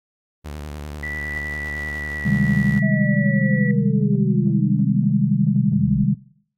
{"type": "tone with vibrato", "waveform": "sawtooth", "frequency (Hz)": 74.2, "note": "D2", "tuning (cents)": 18, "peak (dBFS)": -26, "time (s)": [0.44, 2.8], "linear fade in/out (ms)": 20, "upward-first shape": "sine", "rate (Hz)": 10, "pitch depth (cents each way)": 61}
{"type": "tone with pitch glide", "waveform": "sine", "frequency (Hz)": [1962, 1948.4], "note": ["B6", "B6"], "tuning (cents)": [-12, -24], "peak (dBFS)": -26, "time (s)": [1.03, 3.71], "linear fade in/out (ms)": 2, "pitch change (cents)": -12, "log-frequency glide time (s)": [1.45, 2.35]}
{"type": "chord", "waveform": "sine", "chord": "Ab major seventh", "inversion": "first", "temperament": "equal", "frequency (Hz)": [130.81, 155.56, 196, 207.7], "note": ["C3", "Eb3", "G3", "Ab3"], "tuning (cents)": [0, 0, 0, 0], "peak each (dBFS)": -21, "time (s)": [2.25, 6.15], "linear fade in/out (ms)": 10}
{"type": "linear sweep", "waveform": "sine", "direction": "down", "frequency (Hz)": [651, 43.65], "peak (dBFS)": -29, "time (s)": [2.82, 6.05], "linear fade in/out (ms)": 10}
{"effects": ["noise-tail reverb RT60 0.6 s tail -20 dB re dry", "AAC 64 kbps"]}